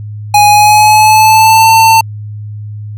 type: tone with pitch glide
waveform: square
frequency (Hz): 830.6 to 895.4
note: G#5 to A5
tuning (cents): 0 to +30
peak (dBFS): -3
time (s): 0.34-2.01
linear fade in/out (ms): 5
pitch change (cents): +130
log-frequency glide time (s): 0.47-1.7
effects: added 105 Hz sine -20 dBFS peak until 2.97 s